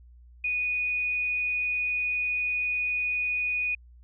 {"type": "tone", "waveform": "sine", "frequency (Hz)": 2473, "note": "D#7", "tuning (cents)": -11, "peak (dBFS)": -25, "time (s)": [0.44, 3.75], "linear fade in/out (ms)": 5, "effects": ["added 60 Hz sine -49 dBFS peak until 4.03 s"]}